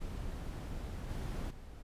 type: noise with level steps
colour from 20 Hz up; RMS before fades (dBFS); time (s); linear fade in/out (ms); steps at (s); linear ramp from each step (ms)
brown; -41 / -38 / -49; 0-1.83; 20; 1.09 / 1.5; 10
effects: resampled to 32000 Hz